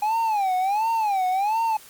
triangle tone with vibrato, 820 Hz, G#5, 22 cents flat, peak -18 dBFS, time 0.02-1.77 s, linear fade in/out 5 ms, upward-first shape sine, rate 1.4 Hz, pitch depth 190 cents each way, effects white hiss -47 dBFS RMS until 1.89 s + Opus 48 kbps

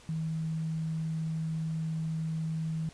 sine tone with quantisation, 160 Hz, D#3, 49 cents sharp, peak -30 dBFS, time 0.09-2.89 s, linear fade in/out 0 ms, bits 10, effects pink hiss -55 dBFS RMS until 2.93 s + resampled to 22050 Hz

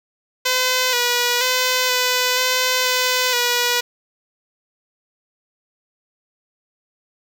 5% pulse tone with pitch steps, 509 / 485.4 / 508 / 501 / 509 / 505 / 485.2 Hz, C5 / B4 / B4 / B4 / C5 / B4 / B4, -48 / -30 / +49 / +25 / -48 / +39 / -31 cents, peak -5 dBFS, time 0.45-3.81 s, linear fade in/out 10 ms, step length 480 ms, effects none

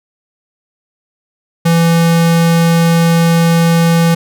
square tone, 167.2 Hz, E3, 25 cents sharp, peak -8 dBFS, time 1.65-4.15 s, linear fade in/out 10 ms, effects none

